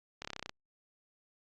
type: slowing click train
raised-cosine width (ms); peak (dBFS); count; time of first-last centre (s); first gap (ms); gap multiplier
0.2; -22; 10; 0.22-0.494; 27; 1.03
effects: low-pass 7000 Hz 12 dB/octave + Opus 48 kbps